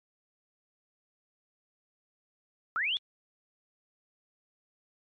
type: linear sweep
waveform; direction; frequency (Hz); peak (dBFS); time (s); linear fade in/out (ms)
sine; up; 1252 to 3520; -27; 2.76-2.97; 0
effects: MP3 48 kbps